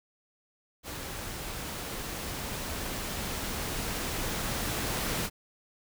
pink noise with level ramp, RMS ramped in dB -39 to -31 dBFS, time 0.83-5.3 s, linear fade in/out 50 ms, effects none

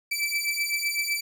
sawtooth beating tone pair, 2316 / 2323.9 Hz, D7 / D7, -25 / -19 cents, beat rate 7.9 Hz, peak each -25 dBFS, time 0.11-1.21 s, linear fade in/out 10 ms, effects none

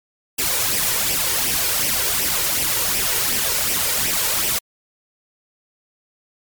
white noise with flanger, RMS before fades -20 dBFS, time 0.38-4.59 s, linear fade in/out 10 ms, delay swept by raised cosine 0.36 to 2.16 ms, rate 2.7 Hz, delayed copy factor +0.6, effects MP3 96 kbps

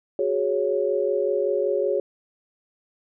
sine chord, F# suspended second, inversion none, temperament equal, 370 / 415.3 / 554.4 Hz, F#4 / G#4 / C#5, 0 / 0 / 0 cents, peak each -26 / -24 / -24 dBFS, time 0.19-2 s, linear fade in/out 2 ms, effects none

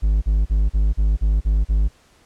triangle tone bursts, 51.91 Hz, G#1, in tune, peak -12 dBFS, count 8, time 0.02-1.886 s, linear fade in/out 20 ms, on 200 ms, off 38 ms, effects pink hiss -55 dBFS RMS until 2.25 s + low-pass 9000 Hz 12 dB/octave

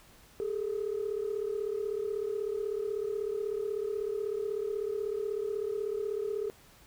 sine tone pair together, 403.8 / 440 Hz, G#4 / A4, -49 / 0 cents, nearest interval minor second, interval 149 cents, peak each -32 / -33 dBFS, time 0.4-6.5 s, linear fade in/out 0 ms, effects tanh soft clip ceiling -25 dBFS + pink hiss -58 dBFS RMS until 6.86 s

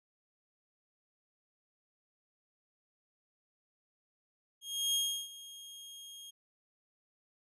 sawtooth tone with ADSR envelope, 3251 Hz, G#7, 38 cents flat, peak -25 dBFS, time 4.61-6.31 s, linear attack 330 ms, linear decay 340 ms, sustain -19 dB, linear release 14 ms, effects resampled to 32000 Hz

